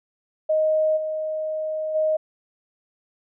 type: tone with level steps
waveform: sine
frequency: 624 Hz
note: D#5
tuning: 5 cents sharp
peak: -17 / -24 / -18 dBFS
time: 0.49-2.17 s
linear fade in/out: 10 ms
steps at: 0.96 / 1.94 s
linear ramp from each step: 20 ms
effects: none